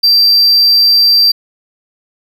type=tone; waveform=triangle; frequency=4699 Hz; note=D8; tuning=in tune; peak=-4 dBFS; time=0.03-1.32 s; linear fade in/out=10 ms; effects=none